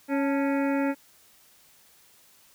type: harmonic tone with a mistuned harmonic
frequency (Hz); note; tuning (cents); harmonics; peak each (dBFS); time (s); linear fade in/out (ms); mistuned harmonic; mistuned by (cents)
276.8; C#4; -2; 1 / 2 / 3 / 5 / 6 / 7 / 8 / 9; -24 / -30 / -34 / -38 / -40 / -41 / -42 / -43; 0.08-0.95; 50; 3; +94
effects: white hiss -58 dBFS RMS until 2.54 s